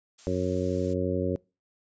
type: noise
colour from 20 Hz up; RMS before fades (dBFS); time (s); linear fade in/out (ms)
blue; -46; 0.18-0.94; 10
type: harmonic tone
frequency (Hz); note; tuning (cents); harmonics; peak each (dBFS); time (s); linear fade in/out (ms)
91.5; F#2; -19; 1 / 2 / 3 / 4 / 5 / 6; -32 / -32 / -32 / -32 / -32 / -32; 0.27-1.36; 0
effects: noise-tail reverb RT60 0.3 s tail -25 dB re dry + resampled to 16000 Hz